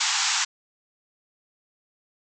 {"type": "band-pass noise", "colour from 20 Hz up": "white", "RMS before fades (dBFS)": -24, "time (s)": [0, 0.45], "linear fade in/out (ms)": 10, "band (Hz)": [770, 7600], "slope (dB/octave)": 96, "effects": []}